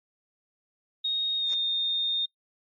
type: tone with pitch glide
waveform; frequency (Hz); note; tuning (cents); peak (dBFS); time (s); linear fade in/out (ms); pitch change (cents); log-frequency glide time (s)
sine; 3729 to 3661; A#7 to A#7; 0 to -32; -24; 1.04-2.26; 10; -32; 1.38-1.48
type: noise with exponential growth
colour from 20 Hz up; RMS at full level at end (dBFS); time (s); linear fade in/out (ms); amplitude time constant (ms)
white; -37; 1.42-1.54; 2; 26
effects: noise-tail reverb RT60 0.1 s tail -20 dB re dry + MP3 32 kbps